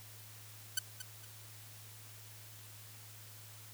5% pulse tone with echo, 1515 Hz, F#6, 40 cents sharp, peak -18 dBFS, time 0.77-0.79 s, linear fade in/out 5 ms, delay 230 ms, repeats 2, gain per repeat -11 dB, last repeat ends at 1.25 s, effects added 107 Hz sine -55 dBFS peak until 3.73 s + white hiss -55 dBFS RMS until 3.73 s

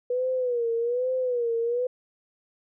sine tone with vibrato, 487.1 Hz, B4, 24 cents flat, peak -23 dBFS, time 0.1-1.87 s, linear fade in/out 5 ms, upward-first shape sine, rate 1.2 Hz, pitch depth 99 cents each way, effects none

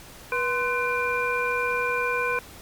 sine tone cluster, 485.7 / 1034 / 1503 / 2389 Hz, B4 / C6 / F#6 / D7, -29 / -21 / +27 / +29 cents, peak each -28 dBFS, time 0.32-2.39 s, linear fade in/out 2 ms, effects pink hiss -45 dBFS RMS until 2.61 s + MP3 96 kbps

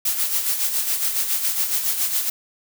blue noise with tremolo, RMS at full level -20 dBFS, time 0.05-2.3 s, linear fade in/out 5 ms, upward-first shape sine, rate 7.2 Hz, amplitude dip 55%, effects none

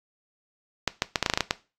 clicks, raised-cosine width 0.2 ms, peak -4 dBFS, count 10, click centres 0.877 / 1.021 / 1.158 / 1.227 / 1.262 / 1.299 / 1.337 / 1.375 / 1.407 / 1.509 s, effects noise-tail reverb RT60 0.3 s tail -18 dB re dry + AAC 64 kbps

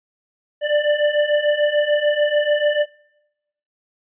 square beating tone pair, 587.3 / 594.1 Hz, D5 / D5, 0 / +20 cents, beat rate 6.8 Hz, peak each -21 / -18 dBFS, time 0.61-2.86 s, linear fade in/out 50 ms, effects noise-tail reverb RT60 0.9 s tail -24 dB re dry + resampled to 8000 Hz

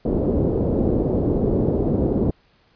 white low-pass noise, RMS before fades -20 dBFS, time 0.05-2.31 s, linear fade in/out 5 ms, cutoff 450 Hz, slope 24 dB/octave, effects pink hiss -59 dBFS RMS until 2.75 s + resampled to 11025 Hz

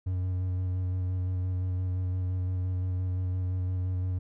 triangle tone with vibrato, 91.7 Hz, F#2, 15 cents flat, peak -25 dBFS, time 0.06-4.19 s, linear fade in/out 10 ms, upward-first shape square, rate 5.8 Hz, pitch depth 14 cents each way, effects none

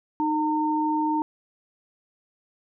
sine tone pair together, 308.5 / 912 Hz, D#4 / A#5, -15 / -38 cents, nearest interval octave + perfect fifth, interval 1877 cents, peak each -24 dBFS, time 0.2-1.22 s, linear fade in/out 0 ms, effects none

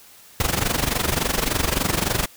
pink noise with amplitude modulation, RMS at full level -19 dBFS, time 0.4-2.26 s, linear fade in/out 2 ms, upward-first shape sine, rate 23.5 Hz, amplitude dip 80%, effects white hiss -48 dBFS RMS until 2.36 s

